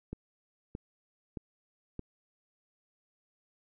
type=click train; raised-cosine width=3 ms; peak=-25 dBFS; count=4; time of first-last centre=0.13-1.993 s; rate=1.61 Hz; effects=none